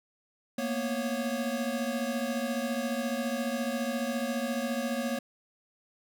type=tone cluster; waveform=square; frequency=228.1 / 242.6 / 551 Hz; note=A#3 / B3 / C#5; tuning=-37 / -31 / -11 cents; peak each=-35 / -34 / -35 dBFS; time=0.58-5.19 s; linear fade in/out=5 ms; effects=none